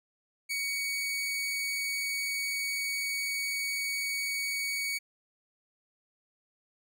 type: tone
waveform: sawtooth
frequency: 2244 Hz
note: C#7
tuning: 21 cents sharp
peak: -27 dBFS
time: 0.49-4.99 s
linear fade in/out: 20 ms
effects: none